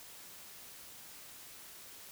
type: silence
effects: white hiss -52 dBFS RMS until 2.11 s